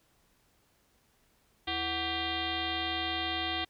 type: tone with frequency modulation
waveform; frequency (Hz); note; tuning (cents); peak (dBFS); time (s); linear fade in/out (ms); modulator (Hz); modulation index
sine; 1975.5; B6; 0; -30; 1.67-3.65; 10; 411; 4.4
effects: pink hiss -69 dBFS RMS until 3.69 s